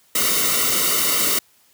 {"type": "noise with comb filter", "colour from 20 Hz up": "white", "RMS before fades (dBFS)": -19, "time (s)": [0.15, 1.39], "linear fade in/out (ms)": 5, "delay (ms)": 1.2, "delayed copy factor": -0.85, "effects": ["white hiss -57 dBFS RMS until 1.73 s", "high-pass 60 Hz 12 dB/octave"]}